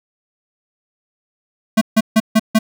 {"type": "tone bursts", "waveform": "square", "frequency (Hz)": 220, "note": "A3", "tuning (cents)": 0, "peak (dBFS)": -9, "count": 5, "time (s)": [1.77, 2.59], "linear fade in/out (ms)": 10, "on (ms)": 44, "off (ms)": 150, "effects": []}